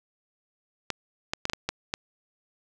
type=clicks; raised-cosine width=0.2 ms; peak=-10 dBFS; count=7; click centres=0.903 / 1.335 / 1.454 / 1.498 / 1.534 / 1.69 / 1.939 s; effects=none